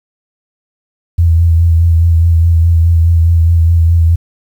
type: tone with vibrato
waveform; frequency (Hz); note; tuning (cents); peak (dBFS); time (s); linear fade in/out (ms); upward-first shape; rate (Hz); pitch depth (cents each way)
sine; 83.4; E2; +21; -5; 1.18-4.16; 10; sine; 4.8; 33
effects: 7-bit